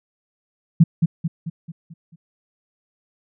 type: tone with echo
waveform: sine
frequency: 164.81 Hz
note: E3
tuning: in tune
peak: -6 dBFS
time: 0.8-0.84 s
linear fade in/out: 10 ms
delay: 220 ms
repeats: 6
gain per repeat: -6 dB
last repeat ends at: 2.16 s
effects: none